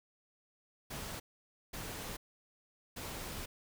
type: noise bursts at uneven times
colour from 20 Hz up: pink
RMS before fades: -43 dBFS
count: 3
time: 0.9-1.2 / 1.73-2.17 / 2.96-3.46 s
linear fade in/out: 10 ms
effects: none